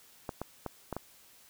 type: clicks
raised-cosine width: 1 ms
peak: -21 dBFS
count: 5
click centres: 0.292 / 0.416 / 0.663 / 0.927 / 0.966 s
effects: white hiss -59 dBFS RMS until 1.49 s